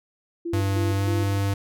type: tone with tremolo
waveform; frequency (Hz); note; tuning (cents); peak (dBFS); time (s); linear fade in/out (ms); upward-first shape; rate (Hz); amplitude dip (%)
sine; 339.4; F4; -49; -26; 0.45-1.39; 10; square; 3.2; 70
type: tone with pitch glide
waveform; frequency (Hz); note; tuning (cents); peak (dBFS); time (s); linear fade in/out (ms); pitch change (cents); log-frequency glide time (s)
square; 98 to 99.31; G2 to G2; 0 to +23; -22; 0.53-1.54; 5; +23; 0.96-1.05
effects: none